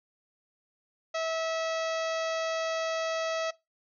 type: harmonic tone with a mistuned harmonic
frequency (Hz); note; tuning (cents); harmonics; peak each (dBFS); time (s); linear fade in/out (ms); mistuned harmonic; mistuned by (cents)
649; E5; -27; 1 / 2 / 3 / 4 / 5 / 6 / 7 / 8 / 9 / 10; -30 / -36 / -40 / -42 / -44 / -46 / -47 / -48 / -49 / -50; 1.14-3.51; 10; 5; +16
effects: noise-tail reverb RT60 0.2 s tail -19 dB re dry